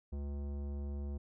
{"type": "tone with tanh clipping", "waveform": "sine", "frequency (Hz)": 71.1, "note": "C#2", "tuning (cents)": 45, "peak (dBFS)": -39, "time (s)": [0.12, 1.18], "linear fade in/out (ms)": 10, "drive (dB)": 16, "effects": []}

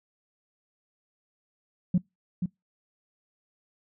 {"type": "tone with echo", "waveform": "sine", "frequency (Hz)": 180, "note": "F#3", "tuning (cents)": -47, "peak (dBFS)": -17, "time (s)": [1.94, 1.98], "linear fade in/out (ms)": 5, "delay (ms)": 480, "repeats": 1, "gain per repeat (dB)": -7, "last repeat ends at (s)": 2.46, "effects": ["noise-tail reverb RT60 0.2 s tail -26 dB re dry", "tanh soft clip ceiling -15 dBFS"]}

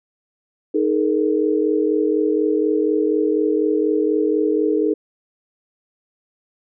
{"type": "chord", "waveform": "sine", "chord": "D# suspended fourth", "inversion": "none", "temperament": "equal with one note detuned", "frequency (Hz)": [311.1, 422.1, 466.2], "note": ["D#4", "G#4", "A#4"], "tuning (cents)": [0, 28, 0], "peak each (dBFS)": [-19, -19, -22], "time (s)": [0.74, 4.94], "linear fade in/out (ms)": 10, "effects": []}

